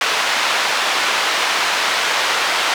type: band-pass noise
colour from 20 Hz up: pink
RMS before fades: -18 dBFS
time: 0.01-2.74 s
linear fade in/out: 2 ms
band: 900 to 4400 Hz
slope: 12 dB/octave
effects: none